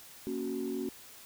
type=chord; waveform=sine; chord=F# major; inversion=first; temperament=equal; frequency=233.1 / 277.2 / 370 Hz; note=A#3 / C#4 / F#4; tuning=0 / 0 / 0 cents; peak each=-37 / -36 / -35 dBFS; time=0.27-0.89 s; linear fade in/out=0 ms; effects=tanh soft clip ceiling -26 dBFS + white hiss -52 dBFS RMS until 1.25 s